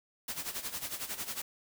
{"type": "noise with tremolo", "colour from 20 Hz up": "white", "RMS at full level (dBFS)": -36, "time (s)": [0.28, 1.42], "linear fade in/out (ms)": 5, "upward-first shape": "sine", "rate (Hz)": 11, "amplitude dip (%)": 75, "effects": []}